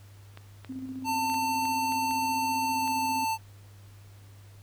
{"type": "clicks", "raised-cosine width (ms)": 0.3, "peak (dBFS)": -28, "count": 8, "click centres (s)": [0.374, 0.647, 1.299, 1.343, 1.654, 1.922, 2.11, 2.877]}
{"type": "tone with tremolo", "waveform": "sine", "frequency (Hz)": 261.6, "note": "C4", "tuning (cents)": 0, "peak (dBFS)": -33, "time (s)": [0.69, 3.25], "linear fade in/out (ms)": 10, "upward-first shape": "square", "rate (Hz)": 15, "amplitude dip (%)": 40}
{"type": "tone with pitch glide", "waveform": "square", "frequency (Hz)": [895, 889.8], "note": ["A5", "A5"], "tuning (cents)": [29, 19], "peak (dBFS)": -27, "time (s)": [1.04, 3.38], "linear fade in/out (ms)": 50, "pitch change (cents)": -10, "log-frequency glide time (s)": [2.72, 2.87]}
{"effects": ["added 100 Hz sine -48 dBFS peak until 4.62 s", "pink hiss -59 dBFS RMS until 4.62 s"]}